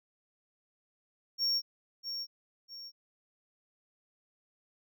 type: tone with echo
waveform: triangle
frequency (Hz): 5520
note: F8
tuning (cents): -21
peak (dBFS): -26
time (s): 1.38-1.62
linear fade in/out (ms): 50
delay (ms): 650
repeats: 2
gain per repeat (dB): -8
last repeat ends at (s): 2.92
effects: none